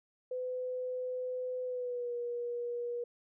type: tone with pitch glide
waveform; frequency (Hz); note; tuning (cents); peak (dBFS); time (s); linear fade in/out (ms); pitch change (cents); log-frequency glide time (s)
sine; 505 to 479.7; B4 to A#4; +39 to +50; -34; 0.31-3.04; 5; -89; 1.64-2.14
effects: none